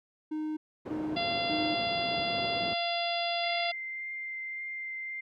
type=tone bursts; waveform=triangle; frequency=308.7 Hz; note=D#4; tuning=14 cents flat; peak=-29 dBFS; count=3; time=0.31-1.75 s; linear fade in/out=10 ms; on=260 ms; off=330 ms
type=band-pass noise; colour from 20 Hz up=white; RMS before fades=-40 dBFS; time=0.85-2.74 s; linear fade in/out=10 ms; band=100 to 490 Hz; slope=12 dB/octave
type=harmonic tone; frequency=688 Hz; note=F5; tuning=26 cents flat; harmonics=1 / 2 / 3 / 4 / 5 / 6 / 7; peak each=-31 / -44 / -39 / -37 / -36 / -43 / -39 dBFS; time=1.16-3.72 s; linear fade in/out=10 ms
type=tone with vibrato; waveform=sine; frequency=2093 Hz; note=C7; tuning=in tune; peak=-35 dBFS; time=3.43-5.21 s; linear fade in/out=10 ms; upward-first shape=triangle; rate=1.8 Hz; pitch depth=10 cents each way
effects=none